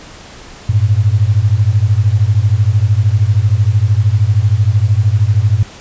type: beating tone pair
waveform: sine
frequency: 98 / 111 Hz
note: G2 / A2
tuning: 0 / +16 cents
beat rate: 13 Hz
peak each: -11 dBFS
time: 0.69-5.63 s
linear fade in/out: 5 ms
effects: pink hiss -35 dBFS RMS until 5.8 s + resampled to 16000 Hz